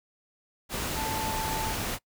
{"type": "tone in noise", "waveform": "sine", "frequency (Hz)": 880, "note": "A5", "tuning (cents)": 0, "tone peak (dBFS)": -32, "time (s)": [0.94, 1.75], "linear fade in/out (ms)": 50, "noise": "pink", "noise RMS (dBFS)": -32, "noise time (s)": [0.69, 1.99], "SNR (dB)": -3, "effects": ["noise-tail reverb RT60 0.1 s tail -23 dB re dry"]}